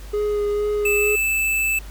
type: tone with vibrato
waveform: triangle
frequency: 415.3 Hz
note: G#4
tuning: in tune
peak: -17 dBFS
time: 0.13-1.16 s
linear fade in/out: 10 ms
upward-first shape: sine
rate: 2.2 Hz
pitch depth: 14 cents each way
type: tone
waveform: square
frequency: 2631 Hz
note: E7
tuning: 4 cents flat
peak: -19 dBFS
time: 0.85-1.79 s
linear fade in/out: 5 ms
effects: added 50 Hz sine -34 dBFS peak until 1.9 s + pink hiss -45 dBFS RMS until 1.9 s